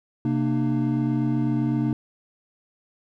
triangle tone cluster, 131.3 / 232.6 / 300.6 Hz, C3 / A#3 / D4, +6 / -4 / +40 cents, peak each -23 dBFS, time 0.25-1.93 s, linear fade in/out 2 ms, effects none

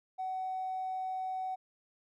triangle tone with tanh clipping, 751 Hz, F#5, 26 cents sharp, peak -33 dBFS, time 0.18-1.56 s, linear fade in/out 20 ms, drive 1 dB, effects none

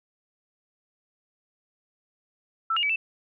sine tone with pitch steps, 1328 / 2848 / 2290 / 2650 Hz, E6 / F7 / D7 / E7, +12 / +33 / -44 / +9 cents, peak -22 dBFS, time 2.7-2.96 s, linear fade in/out 5 ms, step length 65 ms, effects none

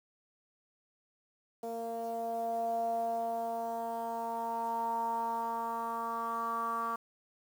10% pulse tone with low-pass filter sweep, 230 Hz, A#3, 23 cents flat, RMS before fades -35 dBFS, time 1.63-6.96 s, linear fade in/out 5 ms, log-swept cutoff 590 to 1200 Hz, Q 7.5, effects 9-bit

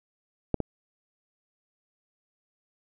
clicks, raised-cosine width 2 ms, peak -10 / -14 dBFS, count 2, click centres 0.543 / 0.603 s, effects none

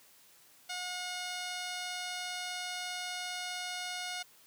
10% pulse tone with low-pass filter, 723 Hz, F#5, 40 cents flat, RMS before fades -39 dBFS, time 0.69-4.23 s, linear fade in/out 10 ms, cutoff 7300 Hz, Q 7.1, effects white hiss -61 dBFS RMS until 4.46 s + high-pass 100 Hz 12 dB/octave

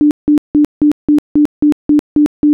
sine tone bursts, 296.5 Hz, D4, 17 cents sharp, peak -5 dBFS, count 10, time 0.01-2.53 s, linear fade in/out 0 ms, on 99 ms, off 170 ms, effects none

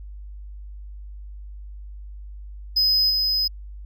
triangle tone with level steps, 5040 Hz, D#8, 21 cents sharp, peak -15 / -18 dBFS, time 2.76-3.48 s, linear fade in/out 10 ms, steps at 3.09 s, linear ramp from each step 20 ms, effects added 50 Hz sine -35 dBFS peak until 3.85 s

